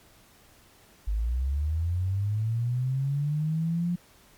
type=linear sweep; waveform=sine; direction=up; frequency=49.61 to 177.3 Hz; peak=-24 dBFS; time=1.07-3.96 s; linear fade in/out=10 ms; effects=pink hiss -57 dBFS RMS until 4.37 s + MP3 96 kbps